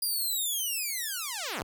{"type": "linear sweep", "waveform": "5% pulse", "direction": "down", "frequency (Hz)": [4882, 58.2], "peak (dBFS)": -21, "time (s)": [0.02, 1.63], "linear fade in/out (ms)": 5, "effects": []}